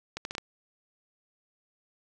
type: accelerating click train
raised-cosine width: 0.2 ms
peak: -17 dBFS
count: 5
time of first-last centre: 0.17-0.382 s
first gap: 81 ms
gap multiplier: 0.72
effects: none